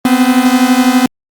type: beating tone pair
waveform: 45% pulse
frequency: 247.4 / 259.4 Hz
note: B3 / C4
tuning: +3 / -15 cents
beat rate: 12 Hz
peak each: -10 dBFS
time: 0.05-1.06 s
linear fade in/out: 2 ms
effects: Opus 32 kbps